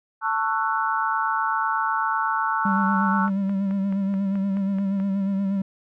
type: chord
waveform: sine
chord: F# minor seventh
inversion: first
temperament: just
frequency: 888 / 1110 / 1332 / 1480 Hz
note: A5 / C#6 / E6 / F#6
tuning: +16 / +2 / +18 / 0 cents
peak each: -25 / -27 / -26 / -28 dBFS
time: 0.21-3.3 s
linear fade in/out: 50 ms
type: tone with vibrato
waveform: triangle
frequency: 196 Hz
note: G3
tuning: in tune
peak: -19 dBFS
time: 2.65-5.62 s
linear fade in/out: 5 ms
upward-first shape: sine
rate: 8.4 Hz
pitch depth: 38 cents each way
type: click train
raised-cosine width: 0.5 ms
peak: -26 dBFS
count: 9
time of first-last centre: 3.28-5 s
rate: 4.65 Hz
effects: none